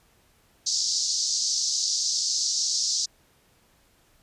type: band-pass noise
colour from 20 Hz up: pink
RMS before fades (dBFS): -26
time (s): 0.66-3.06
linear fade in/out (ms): 10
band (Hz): 4500 to 6700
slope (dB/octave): 48
effects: pink hiss -62 dBFS RMS until 4.22 s + resampled to 32000 Hz